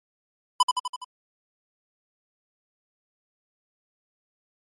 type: tone with echo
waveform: square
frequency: 999 Hz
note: B5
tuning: 20 cents sharp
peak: -15 dBFS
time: 0.6-0.63 s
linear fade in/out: 5 ms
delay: 83 ms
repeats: 5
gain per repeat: -4 dB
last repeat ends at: 1.045 s
effects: MP3 48 kbps